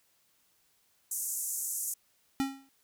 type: band-pass noise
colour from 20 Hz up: pink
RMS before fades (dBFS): -35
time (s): 1.11-1.94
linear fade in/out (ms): 5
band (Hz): 6600 to 14000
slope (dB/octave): 48
type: tone with exponential decay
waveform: square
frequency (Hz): 271.3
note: C#4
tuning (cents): -37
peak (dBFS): -25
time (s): 2.4-2.69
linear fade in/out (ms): 0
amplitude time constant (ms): 61
effects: white hiss -70 dBFS RMS until 2.83 s